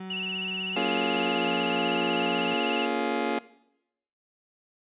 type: tone with pitch glide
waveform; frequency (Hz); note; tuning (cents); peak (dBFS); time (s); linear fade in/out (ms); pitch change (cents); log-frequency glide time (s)
35% pulse; 188 to 175.41; F#3 to F3; +28 to +8; -34; 0-2.54; 5; -120; 0.97-1.5
type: tone with vibrato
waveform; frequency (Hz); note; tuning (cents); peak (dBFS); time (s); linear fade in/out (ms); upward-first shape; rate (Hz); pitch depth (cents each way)
sine; 2794; F7; 0; -30; 0.1-2.86; 5; sine; 16; 85
type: chord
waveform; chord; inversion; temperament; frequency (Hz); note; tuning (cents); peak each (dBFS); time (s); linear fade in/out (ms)
25% pulse; Bb minor seventh; none; just; 233.1 / 279.7 / 349.6 / 419.5; Bb3 / Db4 / F4 / Ab4; 0 / +16 / +2 / +17; -28; 0.76-3.39; 5
effects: noise-tail reverb RT60 0.8 s tail -19 dB re dry + resampled to 8000 Hz